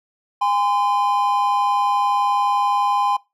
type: tone pair together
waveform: triangle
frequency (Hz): 814 / 1025.6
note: G#5 / C6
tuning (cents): -35 / -35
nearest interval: major third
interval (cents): 400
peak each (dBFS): -17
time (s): 0.41-3.17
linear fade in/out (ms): 10
effects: noise-tail reverb RT60 0.2 s tail -20 dB re dry